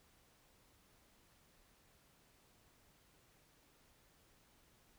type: silence
effects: pink hiss -70 dBFS RMS until 4.98 s